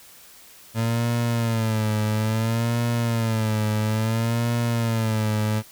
30% pulse tone with vibrato, 112.6 Hz, A2, 40 cents sharp, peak -18 dBFS, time 0.74-5.63 s, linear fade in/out 50 ms, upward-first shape sine, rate 0.59 Hz, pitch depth 86 cents each way, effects white hiss -48 dBFS RMS until 5.71 s

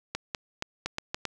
clicks, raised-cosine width 0.2 ms, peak -13 dBFS, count 7, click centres 0.15 / 0.348 / 0.624 / 0.86 / 0.984 / 1.145 / 1.253 s, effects none

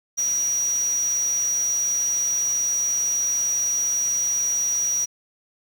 sine tone in noise, 5780 Hz, F#8, 41 cents flat, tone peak -20 dBFS, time 0.17-5.06 s, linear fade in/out 20 ms, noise white, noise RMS -38 dBFS, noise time 0.17-5.06 s, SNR +15 dB, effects none

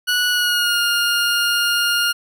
20% pulse tone with pitch glide, 1469 to 1414.9 Hz, F#6 to F6, -13 to +22 cents, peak -11 dBFS, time 0.07-2.13 s, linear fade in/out 20 ms, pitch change -65 cents, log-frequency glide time 0.29-0.81 s, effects none

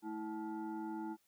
sine tone with frequency modulation, 325.1 Hz, E4, 24 cents flat, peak -39 dBFS, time 0.02-1.17 s, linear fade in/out 50 ms, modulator 543 Hz, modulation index 1, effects white hiss -75 dBFS RMS until 1.27 s

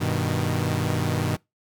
sawtooth chord, G augmented, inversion none, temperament equal, 98 / 123.47 / 155.56 Hz, G2 / B2 / D#3, 0 / 0 / 0 cents, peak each -23 dBFS, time 0-1.37 s, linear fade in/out 20 ms, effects noise-tail reverb RT60 0.2 s tail -24 dB re dry

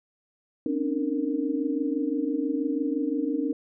sine tone cluster, 260 / 279 / 305 / 463.9 Hz, C4 / C#4 / D#4 / A#4, -11 / +11 / -34 / -8 cents, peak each -33 / -28 / -28 / -33 dBFS, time 0.66-3.53 s, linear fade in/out 2 ms, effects none

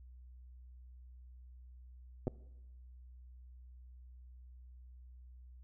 clicks, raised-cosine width 2 ms, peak -22 dBFS, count 2, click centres 2.271 / 2.279 s, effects noise-tail reverb RT60 1.0 s tail -21 dB re dry + added 62 Hz sine -52 dBFS peak until 5.63 s

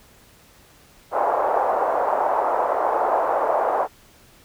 pink band-pass noise, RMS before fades -21 dBFS, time 1.11-3.88 s, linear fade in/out 50 ms, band 570 to 970 Hz, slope 24 dB/octave, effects pink hiss -52 dBFS RMS until 4.44 s

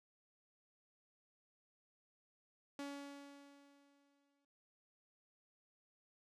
sawtooth tone with exponential decay, 282.3 Hz, C#4, 32 cents sharp, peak -39 dBFS, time 2.79-4.45 s, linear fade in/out 2 ms, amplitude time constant 360 ms, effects low-pass 9000 Hz 12 dB/octave

